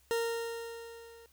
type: tone with level ramp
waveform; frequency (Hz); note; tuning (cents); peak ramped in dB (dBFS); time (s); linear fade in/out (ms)
40% pulse; 462.5; A#4; -14; -27 to -52; 0.11-1.26; 0
effects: added 67 Hz sine -67 dBFS peak until 1.32 s + white hiss -67 dBFS RMS until 1.32 s